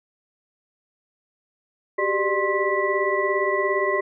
sine tone cluster, 383 / 400.3 / 598 / 1057 / 1963 Hz, G4 / G4 / D5 / C6 / B6, -40 / +36 / +31 / +17 / -11 cents, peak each -26 dBFS, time 1.98-4.01 s, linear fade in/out 10 ms, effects none

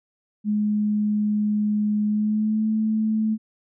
sine tone with pitch glide, 210 to 217.9 Hz, G#3 to A3, +19 to -17 cents, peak -19 dBFS, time 0.44-3.38 s, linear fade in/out 50 ms, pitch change +64 cents, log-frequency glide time 2.07-2.67 s, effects none

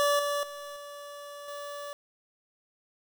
25% pulse tone with level steps, 577 Hz, D5, 31 cents flat, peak -19 / -24 / -35 / -37 / -34 dBFS, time 0-1.93 s, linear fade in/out 0 ms, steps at 0.19 / 0.43 / 0.76 / 1.48 s, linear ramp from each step 2 ms, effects 9-bit

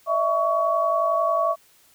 sine tone cluster, 612 / 663 / 1124 Hz, D#5 / E5 / C#6, -29 / +10 / +24 cents, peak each -27 / -22 / -22 dBFS, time 0.06-1.56 s, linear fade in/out 50 ms, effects white hiss -57 dBFS RMS until 1.94 s

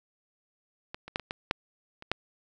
clicks, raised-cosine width 0.3 ms, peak -21 / -26 / -12 / -23 / -17 / -9 / -28 / -10 dBFS, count 8, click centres 0.945 / 1.08 / 1.159 / 1.197 / 1.309 / 1.511 / 2.024 / 2.116 s, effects none

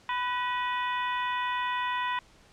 harmonic tone with a mistuned harmonic, 496.9 Hz, B4, 11 cents sharp, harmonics 2 / 3 / 4 / 5 / 6 / 7, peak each -29 / -38 / -35 / -39 / -42 / -43 dBFS, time 0.09-2.19 s, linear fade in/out 2 ms, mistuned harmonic 4, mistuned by -56 cents, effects pink hiss -58 dBFS RMS until 2.52 s + low-pass 7000 Hz 12 dB/octave

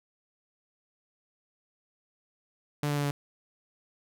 sawtooth tone with pitch steps, 146.83 / 145.56 / 144.31 / 143.06 Hz, D3 / D3 / D3 / D3, 0 / -15 / -30 / -45 cents, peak -23 dBFS, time 2.83-3.11 s, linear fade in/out 2 ms, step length 70 ms, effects none

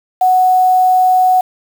sine tone with quantisation, 740 Hz, F#5, in tune, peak -7 dBFS, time 0.21-1.41 s, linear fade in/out 5 ms, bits 5, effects none

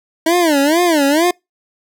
25% pulse tone with vibrato, 313.6 Hz, D#4, 14 cents sharp, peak -7 dBFS, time 0.26-1.31 s, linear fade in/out 5 ms, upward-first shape sine, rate 2.2 Hz, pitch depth 220 cents each way, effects noise-tail reverb RT60 0.2 s tail -26 dB re dry

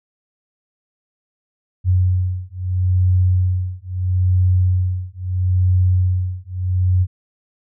sine beating tone pair, 91.2 / 91.96 Hz, F#2 / F#2, -24 / -10 cents, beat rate 0.76 Hz, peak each -17 dBFS, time 1.84-7.07 s, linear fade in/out 50 ms, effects none

